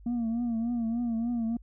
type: tone with vibrato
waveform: sine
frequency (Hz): 233.1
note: A#3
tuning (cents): 0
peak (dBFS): -24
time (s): 0.06-1.57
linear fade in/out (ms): 5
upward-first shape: triangle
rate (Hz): 3.4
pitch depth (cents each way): 80
effects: tanh soft clip ceiling -26 dBFS + added 50 Hz sine -48 dBFS peak until 1.62 s